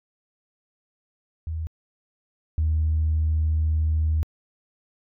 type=tone pair in turn; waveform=sine; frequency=80.3 / 78.42 Hz; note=E2 / D#2; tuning=-45 / +14 cents; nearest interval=unison; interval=41 cents; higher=first; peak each=-26 / -18 dBFS; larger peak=second; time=1.47-1.67 / 2.58-4.23 s; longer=second; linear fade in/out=0 ms; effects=tanh soft clip ceiling -15 dBFS